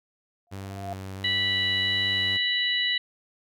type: tone with exponential growth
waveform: sine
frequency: 696 Hz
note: F5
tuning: 6 cents flat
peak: -29 dBFS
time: 0.47-0.93 s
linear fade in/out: 0 ms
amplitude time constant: 100 ms
type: tone with vibrato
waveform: sawtooth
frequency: 96.5 Hz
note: G2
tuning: 27 cents flat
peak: -31 dBFS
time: 0.51-2.38 s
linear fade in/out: 20 ms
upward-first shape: square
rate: 1.5 Hz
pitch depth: 14 cents each way
type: harmonic tone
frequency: 982 Hz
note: B5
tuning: 10 cents flat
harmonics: 2 / 3 / 4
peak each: -27 / -27 / -27 dBFS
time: 1.24-2.98 s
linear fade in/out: 5 ms
effects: none